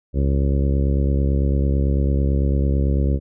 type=harmonic tone; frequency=69 Hz; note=C#2; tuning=7 cents flat; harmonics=1 / 2 / 3 / 4 / 5 / 6 / 7 / 8; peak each=-17 / -23 / -27 / -29 / -31 / -33 / -34 / -35 dBFS; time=0.13-3.2 s; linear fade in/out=50 ms; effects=none